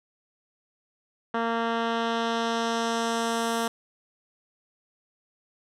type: tone with low-pass filter sweep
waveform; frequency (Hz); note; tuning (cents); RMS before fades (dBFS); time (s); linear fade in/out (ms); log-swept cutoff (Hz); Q
10% pulse; 230; A#3; -23; -27; 1.34-3.68; 5; 2000 to 12000; 1.1
effects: none